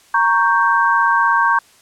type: chord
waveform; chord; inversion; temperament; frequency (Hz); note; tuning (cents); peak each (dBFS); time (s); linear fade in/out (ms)
sine; G diminished; first; equal; 932.3 / 1108.7 / 1568; Bb5 / Db6 / G6; 0 / 0 / 0; -16; 0.14-1.59; 5
effects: white hiss -50 dBFS RMS until 1.81 s + low-pass 10000 Hz 12 dB/octave